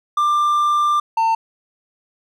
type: tone pair in turn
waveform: triangle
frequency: 1188 / 900.1 Hz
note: D6 / A5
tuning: +20 / +39 cents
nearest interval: perfect fourth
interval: 481 cents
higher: first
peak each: -12 dBFS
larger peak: neither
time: 0.17-1 / 1.17-1.35 s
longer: first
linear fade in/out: 5 ms
effects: none